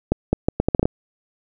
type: accelerating click train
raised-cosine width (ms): 2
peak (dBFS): -3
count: 9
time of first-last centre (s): 0.12-0.855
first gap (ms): 210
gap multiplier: 0.74
effects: none